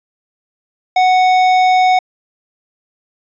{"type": "tone with tanh clipping", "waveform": "triangle", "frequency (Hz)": 740, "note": "F#5", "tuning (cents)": 0, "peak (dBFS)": -10, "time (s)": [0.96, 1.99], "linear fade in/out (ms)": 5, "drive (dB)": 17, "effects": ["resampled to 16000 Hz"]}